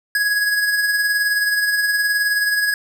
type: tone with tremolo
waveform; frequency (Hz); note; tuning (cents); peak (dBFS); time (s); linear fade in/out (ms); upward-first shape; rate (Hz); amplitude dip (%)
square; 1666; G#6; +5; -15; 0.15-2.74; 2; sine; 19; 40
effects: none